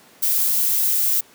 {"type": "noise", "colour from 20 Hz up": "violet", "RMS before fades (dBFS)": -19, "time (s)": [0.22, 1.21], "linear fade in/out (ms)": 10, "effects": ["pink hiss -50 dBFS RMS until 1.34 s", "high-pass 200 Hz 12 dB/octave"]}